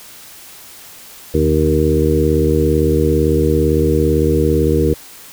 harmonic tone with a mistuned harmonic, 77.78 Hz, D#2, in tune, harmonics 1 / 2 / 3 / 4 / 5 / 6, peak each -17 / -19 / -22 / -18 / -18 / -17 dBFS, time 1.34-4.94 s, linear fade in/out 5 ms, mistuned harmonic 2, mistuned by -47 cents, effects white hiss -38 dBFS RMS until 5.32 s

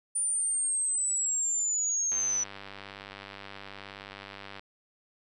sine linear sweep, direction down, 9310 to 5920 Hz, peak -26 dBFS, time 0.15-2.44 s, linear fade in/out 10 ms
click train, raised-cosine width 0.3 ms, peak -26 dBFS, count 246, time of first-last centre 2.12-4.595 s, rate 99 Hz
effects none

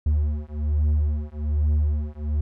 triangle beating tone pair, 74.4 / 75.6 Hz, D2 / D#2, +23 / -49 cents, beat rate 1.2 Hz, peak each -21 dBFS, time 0.06-2.41 s, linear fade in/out 5 ms, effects none

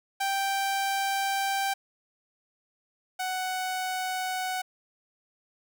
sawtooth tone pair in turn, 784 / 743.7 Hz, G5 / F#5, 0 / +9 cents, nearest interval minor second, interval 91 cents, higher first, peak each -22 / -25 dBFS, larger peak first, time 0.2-1.74 / 3.19-4.62 s, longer first, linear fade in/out 10 ms, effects none

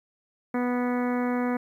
harmonic tone, 246.2 Hz, B3, 5 cents flat, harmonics 1 / 2 / 3 / 4 / 5 / 6 / 7 / 8 / 9, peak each -25 / -31 / -35 / -37 / -39 / -41 / -42 / -43 / -44 dBFS, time 0.54-1.57 s, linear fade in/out 5 ms, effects 10-bit

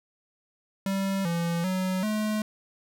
square tone with pitch steps, 194.5 / 169.6 / 186.2 / 214 Hz, G3 / E3 / F#3 / A3, -13 / +50 / +11 / -48 cents, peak -26 dBFS, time 0.86-2.42 s, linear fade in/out 2 ms, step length 390 ms, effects none

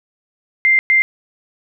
sine tone bursts at uneven times, 2093 Hz, C7, in tune, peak -9 dBFS, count 2, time 0.65-0.79 / 0.9-1.02 s, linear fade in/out 0 ms, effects none

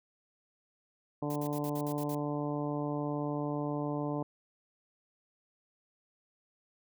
harmonic tone, 146.83 Hz, D3, in tune, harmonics 1 / 2 / 3 / 4 / 5 / 6 / 7, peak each -37 / -35 / -40 / -40 / -44 / -44 / -45 dBFS, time 1.22-4.23 s, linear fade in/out 5 ms
blue noise bursts, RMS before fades -46 dBFS, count 8, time 1.3-2.149 s, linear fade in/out 2 ms, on 58 ms, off 55 ms
effects none

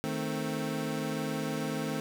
25% pulse chord, A diminished, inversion second, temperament equal, 155.56 / 220 / 261.6 Hz, Eb3 / A3 / C4, 0 / 0 / 0 cents, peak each -32 dBFS, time 0.04-2 s, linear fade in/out 0 ms, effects none

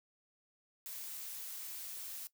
blue noise, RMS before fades -45 dBFS, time 0.86-2.27 s, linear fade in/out 0 ms, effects noise-tail reverb RT60 0.1 s tail -18 dB re dry

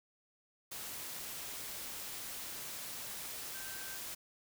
sine tone in noise, 1558 Hz, G6, 11 cents flat, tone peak -50 dBFS, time 3.54-3.98 s, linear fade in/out 10 ms, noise white, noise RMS -44 dBFS, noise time 0.71-4.15 s, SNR -9 dB, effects none

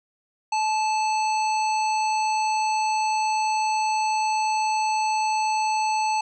harmonic tone with a mistuned harmonic, 875 Hz, A5, 10 cents flat, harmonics 1 / 3 / 5 / 7 / 9, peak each -21 / -31 / -35 / -38 / -40 dBFS, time 0.52-6.21 s, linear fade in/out 5 ms, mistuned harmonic 1, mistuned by -18 cents, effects none

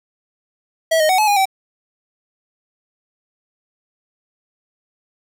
square tone with pitch steps, 649 / 620 / 748 / 856 / 818 / 770 Hz, E5 / D#5 / F#5 / A5 / G#5 / G5, -27 / -6 / +19 / -48 / -26 / -31 cents, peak -13 dBFS, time 0.91-1.456 s, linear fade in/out 10 ms, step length 91 ms, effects 9-bit

